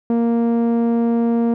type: tone with low-pass filter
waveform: sawtooth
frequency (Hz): 233.1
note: A#3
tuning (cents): 0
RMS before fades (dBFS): -17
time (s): 0.1-1.54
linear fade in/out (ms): 2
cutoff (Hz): 550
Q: 0.71
effects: none